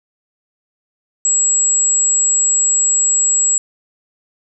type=tone; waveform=sine; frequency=7650 Hz; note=A#8; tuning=44 cents sharp; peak=-11 dBFS; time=1.25-3.58 s; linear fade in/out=2 ms; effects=8-bit